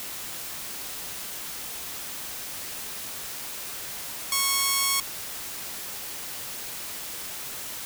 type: tone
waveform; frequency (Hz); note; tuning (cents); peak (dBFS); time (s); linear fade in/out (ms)
5% pulse; 1100; C#6; -14; -10; 4.32-5; 2
effects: white hiss -36 dBFS RMS until 7.85 s